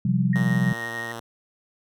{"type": "chord", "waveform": "sine", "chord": "C suspended fourth", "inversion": "none", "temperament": "equal with one note detuned", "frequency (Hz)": [130.81, 174.61, 193.75], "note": ["C3", "F3", "G3"], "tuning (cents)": [0, 0, -20], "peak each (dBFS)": -23, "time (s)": [0.05, 0.73], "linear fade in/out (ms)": 5}
{"type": "tone with tremolo", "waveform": "sine", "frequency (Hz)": 1864, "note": "A#6", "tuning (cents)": -1, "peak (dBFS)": -28, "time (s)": [0.33, 1.12], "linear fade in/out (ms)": 2, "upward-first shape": "triangle", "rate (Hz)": 6.4, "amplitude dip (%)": 45}
{"type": "tone with vibrato", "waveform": "5% pulse", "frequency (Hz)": 116.4, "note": "A#2", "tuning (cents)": -2, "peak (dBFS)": -22, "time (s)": [0.35, 1.2], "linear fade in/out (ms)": 5, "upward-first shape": "sine", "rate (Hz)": 12, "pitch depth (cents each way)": 21}
{"effects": []}